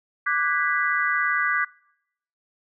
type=chord; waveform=sine; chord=G# half-diminished seventh; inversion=second; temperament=equal with one note detuned; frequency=1174.7 / 1480 / 1637.4 / 1975.5 Hz; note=D6 / F#6 / G#6 / B6; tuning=0 / 0 / -25 / 0 cents; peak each=-26 dBFS; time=0.26-1.65 s; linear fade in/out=10 ms; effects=noise-tail reverb RT60 0.8 s tail -24 dB re dry